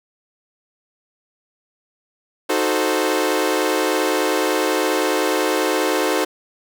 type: chord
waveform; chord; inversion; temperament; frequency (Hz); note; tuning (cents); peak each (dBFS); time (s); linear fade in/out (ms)
sawtooth; D# diminished seventh; none; equal; 311.1 / 370 / 440 / 523.3; D#4 / F#4 / A4 / C5; 0 / 0 / 0 / 0; -19; 2.49-6.25; 10
effects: none